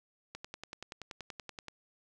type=click train; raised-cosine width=0.2 ms; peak=-25 dBFS; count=15; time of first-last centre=0.35-1.683 s; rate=10.5 Hz; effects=none

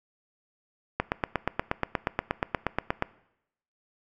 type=click train; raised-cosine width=0.5 ms; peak=-9 dBFS; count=18; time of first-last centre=1-3.024 s; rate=8.4 Hz; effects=noise-tail reverb RT60 0.8 s tail -20 dB re dry

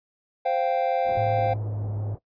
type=chord; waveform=triangle; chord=C suspended fourth; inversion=none; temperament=equal with one note detuned; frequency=523.3 / 698.5 / 781.7 Hz; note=C5 / F5 / G5; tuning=0 / 0 / -5 cents; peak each=-24 dBFS; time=0.45-1.54 s; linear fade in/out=10 ms
type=low-pass noise; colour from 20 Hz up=white; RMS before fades=-41 dBFS; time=1.04-2.19 s; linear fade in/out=50 ms; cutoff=660 Hz; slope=24 dB/octave
type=tone with pitch glide; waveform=sine; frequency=107.9 to 104.28 Hz; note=A2 to G#2; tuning=-33 to +8 cents; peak=-27 dBFS; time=1.17-2.15 s; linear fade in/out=5 ms; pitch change=-59 cents; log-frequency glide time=1.41-1.8 s
effects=noise-tail reverb RT60 0.1 s tail -17 dB re dry + resampled to 11025 Hz

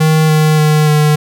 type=tone with pitch steps; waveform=square; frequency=156.8 / 154.82 / 152.87 / 150.93 Hz; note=D#3 / D#3 / D#3 / D3; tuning=+14 / -8 / -30 / +48 cents; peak=-8 dBFS; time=0-1.16 s; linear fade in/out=10 ms; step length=290 ms; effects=none

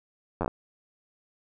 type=slowing click train; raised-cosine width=1 ms; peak=-14 dBFS; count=6; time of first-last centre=0.41-0.479 s; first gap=10 ms; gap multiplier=1.16; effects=none

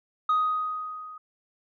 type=tone with level ramp; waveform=sine; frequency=1250 Hz; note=D#6; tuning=8 cents sharp; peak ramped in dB=-17 to -40 dBFS; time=0.29-1.18 s; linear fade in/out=5 ms; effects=tanh soft clip ceiling -18 dBFS

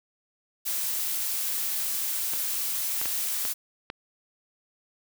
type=noise; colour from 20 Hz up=blue; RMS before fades=-29 dBFS; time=0.65-3.54 s; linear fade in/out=20 ms
type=clicks; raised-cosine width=0.3 ms; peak=-18 dBFS; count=5; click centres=2.336 / 3.015 / 3.057 / 3.452 / 3.901 s
effects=none

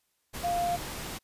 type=tone in noise; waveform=sine; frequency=698.5 Hz; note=F5; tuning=in tune; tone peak=-26 dBFS; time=0.43-0.77 s; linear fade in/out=20 ms; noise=pink; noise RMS=-38 dBFS; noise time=0.33-1.19 s; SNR=+9 dB; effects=white hiss -75 dBFS RMS until 1.23 s + resampled to 32000 Hz

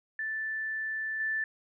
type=tone with level steps; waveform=sine; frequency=1760 Hz; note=A6; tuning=in tune; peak=-31 / -28 dBFS; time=0.19-1.44 s; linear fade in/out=2 ms; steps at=1.2 s; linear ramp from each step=2 ms; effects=none

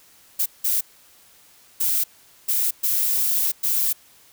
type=noise bursts at uneven times; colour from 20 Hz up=violet; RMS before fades=-21 dBFS; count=6; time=0.39-0.46 / 0.64-0.81 / 1.8-2.04 / 2.48-2.71 / 2.83-3.52 / 3.63-3.93 s; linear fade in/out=10 ms; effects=white hiss -53 dBFS RMS until 4.32 s

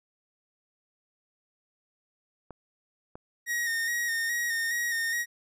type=clicks; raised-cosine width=1 ms; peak=-28 dBFS; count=2; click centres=2.507 / 3.155 s
type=tone with vibrato; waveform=45% pulse; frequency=1864.7 Hz; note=A#6; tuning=in tune; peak=-27 dBFS; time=3.46-5.26 s; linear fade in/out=50 ms; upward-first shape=square; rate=2.4 Hz; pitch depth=30 cents each way
effects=none

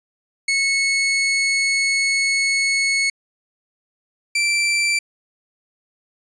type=tone pair in turn; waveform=sawtooth; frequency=2197 / 2344 Hz; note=C#7 / D7; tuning=-16 / -4 cents; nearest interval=minor second; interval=112 cents; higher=second; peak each=-13 dBFS; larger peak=neither; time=0.48-3.1 / 4.35-4.99 s; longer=first; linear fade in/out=5 ms; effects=resampled to 22050 Hz

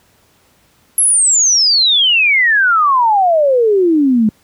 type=exponential sweep; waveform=sine; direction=down; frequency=11340 to 208 Hz; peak=-8 dBFS; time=0.98-4.29 s; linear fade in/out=2 ms; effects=pink hiss -53 dBFS RMS until 4.43 s + high-pass 60 Hz 12 dB/octave

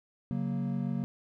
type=chord; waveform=triangle; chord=F# major; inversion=second; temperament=equal; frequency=138.59 / 185 / 233.1 Hz; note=C#3 / F#3 / A#3; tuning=0 / 0 / 0 cents; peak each=-32 dBFS; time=0.31-1.04 s; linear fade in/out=0 ms; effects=none

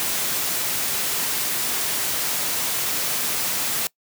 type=noise; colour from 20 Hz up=white; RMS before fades=-24 dBFS; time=0-3.87 s; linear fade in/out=0 ms; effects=noise-tail reverb RT60 0.1 s tail -23 dB re dry + high-pass 100 Hz 12 dB/octave

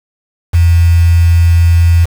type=tone with quantisation; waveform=sine; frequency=84.8 Hz; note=E2; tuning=50 cents sharp; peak=-4 dBFS; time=0.53-2.06 s; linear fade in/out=20 ms; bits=4; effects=none

